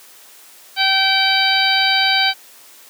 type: harmonic tone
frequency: 772 Hz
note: G5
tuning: 27 cents flat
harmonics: 1 / 2 / 3 / 4 / 5 / 6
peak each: -20 / -20 / -20 / -20 / -20 / -20 dBFS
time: 0.76-2.34 s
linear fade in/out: 50 ms
effects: white hiss -44 dBFS RMS until 2.89 s + high-pass 300 Hz 12 dB/octave